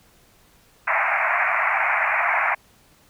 white band-pass noise, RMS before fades -21 dBFS, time 0.87-2.55 s, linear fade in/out 10 ms, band 630 to 2400 Hz, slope 96 dB/octave, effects pink hiss -56 dBFS RMS until 3.09 s

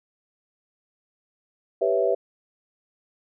sine chord, C# half-diminished seventh, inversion second, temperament equal, 392 / 493.9 / 554.4 / 659.3 Hz, G4 / B4 / C#5 / E5, 0 / 0 / 0 / 0 cents, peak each -25 / -24 / -26 / -24 dBFS, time 1.81-2.15 s, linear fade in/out 10 ms, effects none

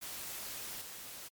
white noise with level steps, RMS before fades -43 / -47 dBFS, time 0.01-1.29 s, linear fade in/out 20 ms, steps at 0.81 s, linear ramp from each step 5 ms, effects MP3 96 kbps

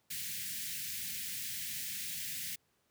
white band-stop noise, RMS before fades -40 dBFS, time 0.1-2.56 s, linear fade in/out 10 ms, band 230 to 1700 Hz, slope 48 dB/octave, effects pink hiss -75 dBFS RMS until 2.9 s + high-pass 80 Hz 12 dB/octave

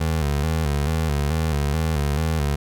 25% pulse tone with vibrato, 75.8 Hz, D#2, 45 cents flat, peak -16 dBFS, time 0-2.56 s, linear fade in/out 10 ms, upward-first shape square, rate 2.3 Hz, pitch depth 89 cents each way, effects none

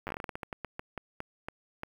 slowing click train, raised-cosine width 0.5 ms, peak -21 dBFS, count 19, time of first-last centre 0.07-1.834 s, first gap 9 ms, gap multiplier 1.24, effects 8-bit

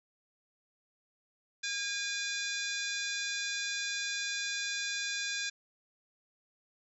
harmonic tone with a mistuned harmonic, 812 Hz, G#5, 39 cents flat, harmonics 2 / 3 / 4 / 5 / 6 / 7 / 8 / 9, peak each -38 / -40 / -41 / -42 / -43 / -43 / -44 / -45 dBFS, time 1.63-5.5 s, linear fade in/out 10 ms, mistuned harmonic 4, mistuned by +120 cents, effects none

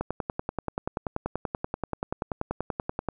click train, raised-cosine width 1 ms, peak -14 dBFS, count 33, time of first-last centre 0.01-3.087 s, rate 10.4 Hz, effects none

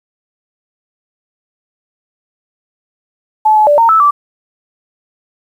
sine tone with pitch steps, 863 / 855 / 586 / 918 / 1311 / 1163 Hz, A5 / A5 / D5 / A#5 / E6 / D6, -34 / -50 / -4 / -27 / -10 / -17 cents, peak -5 dBFS, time 3.45-4.11 s, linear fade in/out 10 ms, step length 110 ms, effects 7-bit

